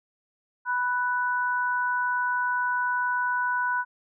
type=tone pair together; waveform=sine; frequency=987.8 / 1486.5 Hz; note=B5 / F#6; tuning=0 / +8 cents; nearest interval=perfect fifth; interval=708 cents; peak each=-26 dBFS; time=0.65-3.85 s; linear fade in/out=50 ms; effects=none